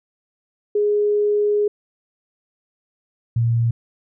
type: tone pair in turn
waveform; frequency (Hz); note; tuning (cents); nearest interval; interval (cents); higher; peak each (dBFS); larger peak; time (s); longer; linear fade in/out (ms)
sine; 415.3 / 116.54; G#4 / A#2; 0 / 0; octave + minor seventh; 2200; first; -15; neither; 0.75-1.68 / 3.36-3.71; first; 5
effects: none